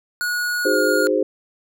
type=tone with pitch glide; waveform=square; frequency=1454 to 1424.9 Hz; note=F#6 to F6; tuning=-31 to +34 cents; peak=-21 dBFS; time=0.21-1.07 s; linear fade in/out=0 ms; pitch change=-35 cents; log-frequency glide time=0.62-0.78 s
type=chord; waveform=sine; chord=Ab dominant seventh; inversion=second; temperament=equal; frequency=311.1 / 370 / 415.3 / 523.3 Hz; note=Eb4 / Gb4 / Ab4 / C5; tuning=0 / 0 / 0 / 0 cents; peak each=-23 / -23 / -21 / -20 dBFS; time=0.65-1.23 s; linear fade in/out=5 ms
effects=none